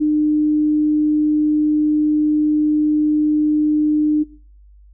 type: tone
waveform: sine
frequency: 302.5 Hz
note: D#4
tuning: 49 cents flat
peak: -13 dBFS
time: 0-4.24 s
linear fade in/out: 20 ms
effects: noise-tail reverb RT60 0.5 s tail -22 dB re dry + added 50 Hz sine -43 dBFS peak until 4.93 s